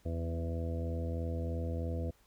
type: harmonic tone with a mistuned harmonic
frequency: 83.1 Hz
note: E2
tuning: 15 cents sharp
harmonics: 1 / 2 / 3 / 4 / 5 / 6 / 7 / 8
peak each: -34 / -44 / -43 / -46 / -53 / -43 / -53 / -48 dBFS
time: 0.05-2.11 s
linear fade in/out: 10 ms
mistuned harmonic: 2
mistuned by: -18 cents
effects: added 50 Hz sine -68 dBFS peak until 2.26 s + pink hiss -68 dBFS RMS until 2.26 s